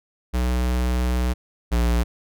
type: tone pair in turn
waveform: square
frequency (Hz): 61.74 / 59.07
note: B1 / A#1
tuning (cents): 0 / +24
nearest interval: minor second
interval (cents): 76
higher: first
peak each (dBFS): -20 / -18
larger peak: second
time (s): 0.33-1.34 / 1.71-2.04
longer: first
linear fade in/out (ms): 20
effects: none